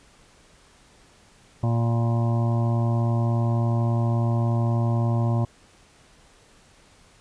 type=harmonic tone with a mistuned harmonic; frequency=116.54 Hz; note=A#2; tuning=in tune; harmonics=1 / 2 / 3 / 5 / 6 / 7 / 8 / 9; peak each=-20 / -29 / -34 / -35 / -36 / -40 / -39 / -40 dBFS; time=1.63-5.45 s; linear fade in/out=5 ms; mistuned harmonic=8; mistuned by=+46 cents; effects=pink hiss -55 dBFS RMS until 7.2 s + resampled to 22050 Hz